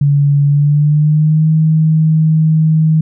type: tone with pitch glide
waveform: sine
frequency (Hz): 143 to 157.75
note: D3 to D#3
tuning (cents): -46 to +24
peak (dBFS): -7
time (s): 0.01-3.01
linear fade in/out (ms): 5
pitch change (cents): +170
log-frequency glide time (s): 0.45-1.49
effects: none